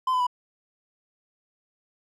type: tone with pitch steps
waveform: triangle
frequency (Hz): 1029 / 1007.2 / 985.9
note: C6 / B5 / B5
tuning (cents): -29 / +34 / -3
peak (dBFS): -19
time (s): 0.07-0.268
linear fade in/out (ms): 5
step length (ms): 66
effects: none